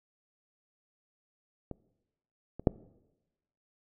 clicks, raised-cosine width 2 ms, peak -25 / -27 / -8 dBFS, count 3, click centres 1.713 / 2.596 / 2.672 s, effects noise-tail reverb RT60 1.0 s tail -21 dB re dry

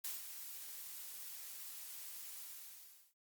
blue noise with ADSR envelope, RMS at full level -41 dBFS, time 0.04-3.14 s, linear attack 7 ms, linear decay 160 ms, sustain -8 dB, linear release 760 ms, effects noise-tail reverb RT60 0.1 s tail -18 dB re dry + Opus 48 kbps

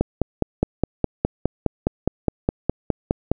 click train, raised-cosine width 2 ms, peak -4 dBFS, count 17, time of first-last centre 0.01-3.316 s, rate 4.84 Hz, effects none

